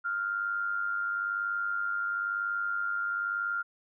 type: tone with amplitude modulation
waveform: sine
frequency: 1396.9 Hz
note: F6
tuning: in tune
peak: -26 dBFS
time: 0.04-3.63 s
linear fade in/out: 20 ms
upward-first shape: sine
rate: 101 Hz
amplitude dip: 55%
effects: none